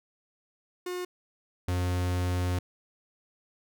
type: tone pair in turn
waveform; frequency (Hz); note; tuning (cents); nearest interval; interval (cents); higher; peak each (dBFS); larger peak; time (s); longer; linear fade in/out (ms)
45% pulse; 360 / 90; F#4 / F#2; -47 / -47; 2 octaves; 2400; first; -32 / -26; second; 0.86-1.05 / 1.68-2.59; second; 5
effects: none